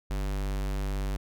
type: tone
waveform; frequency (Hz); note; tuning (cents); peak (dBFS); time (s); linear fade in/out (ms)
square; 49; G1; 0; -29; 0.1-1.17; 10
effects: none